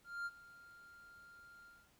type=tone with ADSR envelope; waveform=triangle; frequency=1396.9 Hz; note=F6; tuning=in tune; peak=-36 dBFS; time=0.04-1.91 s; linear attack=220 ms; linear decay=39 ms; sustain=-19 dB; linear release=250 ms; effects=pink hiss -71 dBFS RMS until 1.99 s